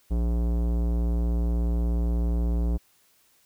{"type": "tone with tanh clipping", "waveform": "sine", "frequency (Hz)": 58.27, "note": "A#1", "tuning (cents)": 0, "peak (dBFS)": -24, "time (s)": [0.1, 2.78], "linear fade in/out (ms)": 20, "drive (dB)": 18, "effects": ["white hiss -63 dBFS RMS until 3.45 s"]}